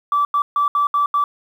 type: tone bursts at uneven times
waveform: sine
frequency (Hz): 1159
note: D6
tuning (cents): -23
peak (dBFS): -13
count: 6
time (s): 0.12-0.25 / 0.34-0.42 / 0.56-0.68 / 0.75-0.87 / 0.94-1.06 / 1.14-1.24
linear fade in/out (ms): 2
effects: tanh soft clip ceiling -9 dBFS + 8-bit